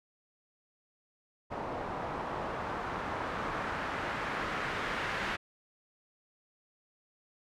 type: noise with low-pass filter sweep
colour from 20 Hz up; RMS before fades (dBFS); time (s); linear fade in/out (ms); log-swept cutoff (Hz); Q
white; -36; 1.5-5.37; 20; 830 to 1900; 1.3
effects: none